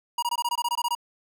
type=tone bursts; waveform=square; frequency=955 Hz; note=A#5; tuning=42 cents sharp; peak=-24 dBFS; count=12; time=0.18-0.951 s; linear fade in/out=5 ms; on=45 ms; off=21 ms; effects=none